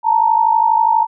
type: tone pair together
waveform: sine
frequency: 880 / 932.3 Hz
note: A5 / A#5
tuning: 0 / 0 cents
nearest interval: minor second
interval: 100 cents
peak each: -13 dBFS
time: 0.03-1.07 s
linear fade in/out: 50 ms
effects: none